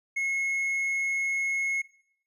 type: tone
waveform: triangle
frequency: 2173 Hz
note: C#7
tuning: 35 cents flat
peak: -24 dBFS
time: 0.16-1.82 s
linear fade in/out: 10 ms
effects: noise-tail reverb RT60 0.7 s tail -19 dB re dry + resampled to 32000 Hz